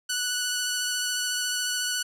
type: tone with vibrato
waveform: 10% pulse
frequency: 1480 Hz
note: F#6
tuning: in tune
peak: -17 dBFS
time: 0.09-2.03 s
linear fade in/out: 10 ms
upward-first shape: sine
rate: 14 Hz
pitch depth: 13 cents each way
effects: none